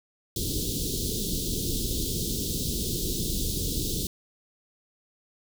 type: band-stop noise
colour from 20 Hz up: pink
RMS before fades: -29 dBFS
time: 0.36-4.07 s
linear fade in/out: 2 ms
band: 450 to 3400 Hz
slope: 48 dB/octave
effects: none